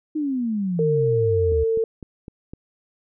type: exponential sweep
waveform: sine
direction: down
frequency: 315 to 73.42 Hz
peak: -21 dBFS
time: 0.15-1.64 s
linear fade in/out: 10 ms
type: tone with pitch glide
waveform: sine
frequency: 455.8 to 449.5 Hz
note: A#4 to A4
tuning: -39 to +37 cents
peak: -18 dBFS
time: 0.79-1.84 s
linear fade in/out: 2 ms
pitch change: -24 cents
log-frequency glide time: 1.18-1.51 s
type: click train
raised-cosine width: 3 ms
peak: -23 dBFS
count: 5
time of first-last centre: 1.52-2.535 s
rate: 3.94 Hz
effects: none